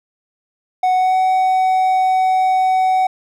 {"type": "tone with pitch glide", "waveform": "triangle", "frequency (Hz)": [740, 750.3], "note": ["F#5", "F#5"], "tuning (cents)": [0, 24], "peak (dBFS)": -10, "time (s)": [0.83, 3.07], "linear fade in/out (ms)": 5, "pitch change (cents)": 24, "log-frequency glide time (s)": [0.95, 1.17], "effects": []}